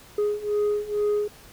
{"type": "beating tone pair", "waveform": "sine", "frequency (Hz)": [414.9, 417.1], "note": ["G#4", "G#4"], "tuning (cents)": [-2, 7], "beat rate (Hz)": 2.2, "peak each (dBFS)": [-24, -22], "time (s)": [0.18, 1.28], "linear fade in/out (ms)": 5, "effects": ["tanh soft clip ceiling -19 dBFS", "pink hiss -49 dBFS RMS until 1.52 s"]}